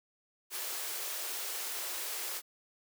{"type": "high-pass noise", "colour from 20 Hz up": "white", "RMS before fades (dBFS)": -38, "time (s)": [0.5, 2.42], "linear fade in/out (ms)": 50, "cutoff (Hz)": 330, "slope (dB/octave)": 96, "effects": []}